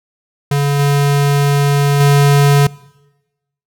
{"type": "tone with level steps", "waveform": "square", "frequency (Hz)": 142.3, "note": "C#3", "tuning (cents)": 46, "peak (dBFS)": [-12, -10, -7], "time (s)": [0.51, 2.67], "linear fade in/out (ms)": 5, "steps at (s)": [0.79, 2], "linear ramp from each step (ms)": 5, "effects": ["noise-tail reverb RT60 1.0 s tail -22 dB re dry"]}